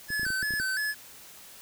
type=tone with vibrato; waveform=square; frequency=1619 Hz; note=G#6; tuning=45 cents flat; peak=-28 dBFS; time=0.08-0.95 s; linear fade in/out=50 ms; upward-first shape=square; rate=2.9 Hz; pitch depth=95 cents each way
type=clicks; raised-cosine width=3 ms; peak=-28 dBFS; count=9; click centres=0.104 / 0.196 / 0.232 / 0.266 / 0.304 / 0.429 / 0.507 / 0.538 / 0.6 s
effects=white hiss -49 dBFS RMS until 1.61 s